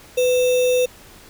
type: tone with sample-and-hold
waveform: sine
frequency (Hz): 500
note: B4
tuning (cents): +21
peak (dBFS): -14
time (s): 0.17-0.86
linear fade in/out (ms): 10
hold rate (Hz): 3150
effects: pink hiss -45 dBFS RMS until 1.29 s